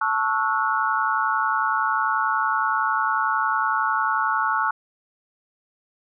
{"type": "chord", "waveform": "sine", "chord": "F# minor seventh", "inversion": "first", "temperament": "equal with one note detuned", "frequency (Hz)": [880, 1108.7, 1318.5, 1449.5], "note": ["A5", "C#6", "E6", "F#6"], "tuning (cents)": [0, 0, 0, -36], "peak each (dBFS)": -25, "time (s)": [0.01, 4.71], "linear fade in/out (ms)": 5, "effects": []}